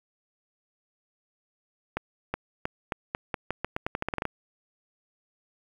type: accelerating click train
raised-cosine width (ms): 0.5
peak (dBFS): -13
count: 17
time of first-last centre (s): 1.97-4.254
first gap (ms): 370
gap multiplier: 0.85
effects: 8-bit